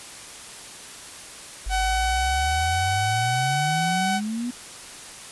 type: exponential sweep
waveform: sine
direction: up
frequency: 46.25 to 248.9 Hz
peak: -25 dBFS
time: 1.66-4.51 s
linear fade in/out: 10 ms
type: tone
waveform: sawtooth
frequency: 754 Hz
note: F#5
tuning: 32 cents sharp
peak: -18 dBFS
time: 1.69-4.21 s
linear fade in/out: 50 ms
effects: white hiss -40 dBFS RMS until 5.31 s + resampled to 24000 Hz